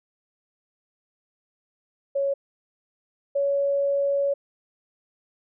sine tone pair in turn, 555 / 560.8 Hz, C#5 / C#5, +2 / +20 cents, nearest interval unison, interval 18 cents, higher second, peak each -21 / -20 dBFS, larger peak second, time 2.15-2.34 / 3.35-4.34 s, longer second, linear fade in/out 10 ms, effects none

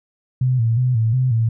sine tone with pitch steps, 127.7 / 114.2 / 126.3 / 112.2 / 128.6 / 113.6 Hz, C3 / A#2 / B2 / A2 / C3 / A#2, -42 / -35 / +39 / +34 / -30 / -44 cents, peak -14 dBFS, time 0.41-1.49 s, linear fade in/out 5 ms, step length 180 ms, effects none

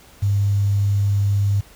sine tone with quantisation, 100.6 Hz, G2, 45 cents sharp, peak -15 dBFS, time 0.22-1.61 s, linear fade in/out 10 ms, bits 7, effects pink hiss -48 dBFS RMS until 1.75 s

